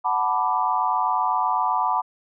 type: chord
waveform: sine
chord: B minor seventh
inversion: second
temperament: equal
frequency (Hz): 740 / 880 / 987.8 / 1174.7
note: F#5 / A5 / B5 / D6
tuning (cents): 0 / 0 / 0 / 0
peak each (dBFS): -26 / -25 / -23 / -26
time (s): 0.04-2.02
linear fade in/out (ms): 20
effects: none